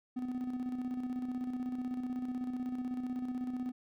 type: tone with tremolo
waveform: triangle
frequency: 251.1 Hz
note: B3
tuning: 29 cents sharp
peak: -31 dBFS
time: 0.16-3.72 s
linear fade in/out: 10 ms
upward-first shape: square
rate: 16 Hz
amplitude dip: 45%
effects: none